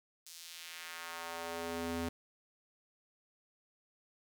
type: tone with high-pass filter sweep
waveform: square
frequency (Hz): 83.9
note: E2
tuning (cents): +31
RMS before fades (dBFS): -42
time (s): 0.26-2.09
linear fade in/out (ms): 5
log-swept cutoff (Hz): 5700 to 170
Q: 1.1
effects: none